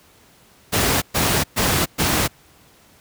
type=noise bursts; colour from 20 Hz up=pink; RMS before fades=-18 dBFS; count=4; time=0.72-2.28 s; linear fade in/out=20 ms; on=300 ms; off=120 ms; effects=pink hiss -52 dBFS RMS until 3 s + high-pass 60 Hz 12 dB/octave